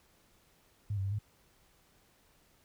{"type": "tone with pitch steps", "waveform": "sine", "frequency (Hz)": [103, 96.6, 98.3, 104.6], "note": ["G#2", "G2", "G2", "G#2"], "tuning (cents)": [-14, -25, 5, 13], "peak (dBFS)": -31, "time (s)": [0.9, 1.188], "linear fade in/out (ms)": 5, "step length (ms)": 72, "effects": ["pink hiss -67 dBFS RMS until 2.64 s"]}